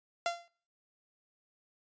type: tone with exponential decay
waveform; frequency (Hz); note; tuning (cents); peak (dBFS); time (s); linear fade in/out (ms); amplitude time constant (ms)
sawtooth; 688; F5; -26; -23; 0.26-0.48; 1; 47
effects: noise-tail reverb RT60 0.4 s tail -17 dB re dry + resampled to 16000 Hz